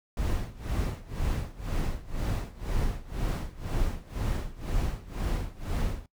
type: noise with tremolo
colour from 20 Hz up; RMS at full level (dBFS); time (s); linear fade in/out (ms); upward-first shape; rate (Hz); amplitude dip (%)
brown; -27; 0.17-6.06; 2; sine; 2; 90
effects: noise-tail reverb RT60 0.1 s tail -19 dB re dry